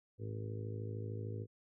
harmonic tone, 53.3 Hz, G#1, 46 cents sharp, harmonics 2 / 3 / 4 / 5 / 6 / 7 / 8 / 9, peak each -40 / -54 / -54 / -52 / -58 / -51 / -51 / -52 dBFS, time 0.18-1.47 s, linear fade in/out 50 ms, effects none

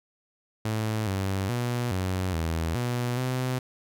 sawtooth tone with pitch steps, 109.1 / 96.6 / 121.4 / 93.1 / 81.7 / 122.1 / 127.7 Hz, A2 / G2 / B2 / F#2 / E2 / B2 / C3, -14 / -25 / -29 / +11 / -15 / -19 / -42 cents, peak -22 dBFS, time 0.65-3.59 s, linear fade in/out 5 ms, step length 420 ms, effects none

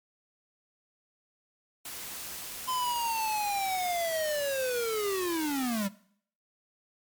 white noise, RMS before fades -40 dBFS, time 1.85-5.87 s, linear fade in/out 5 ms
square linear sweep, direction down, 1030 to 189.9 Hz, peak -29 dBFS, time 2.67-5.89 s, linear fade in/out 20 ms
effects noise-tail reverb RT60 0.6 s tail -19 dB re dry + MP3 96 kbps

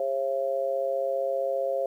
harmonic tone, 135.2 Hz, C#3, 43 cents flat, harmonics 3 / 4 / 5, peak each -35 / -26 / -31 dBFS, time 0-1.86 s, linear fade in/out 2 ms, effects 10-bit

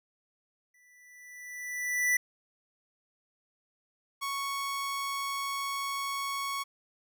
square tone with exponential growth, 1975.5 Hz, B6, in tune, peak -23 dBFS, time 0.74-2.17 s, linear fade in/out 5 ms, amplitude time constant 310 ms
sawtooth tone, 1108.7 Hz, C#6, in tune, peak -28 dBFS, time 4.21-6.64 s, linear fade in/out 20 ms
effects none

